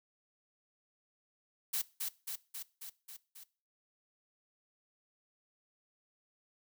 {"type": "noise with echo", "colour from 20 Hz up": "blue", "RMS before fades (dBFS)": -34, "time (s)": [1.73, 1.82], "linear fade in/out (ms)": 10, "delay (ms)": 270, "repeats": 6, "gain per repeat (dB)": -3, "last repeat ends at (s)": 3.44, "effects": ["noise-tail reverb RT60 0.4 s tail -21 dB re dry"]}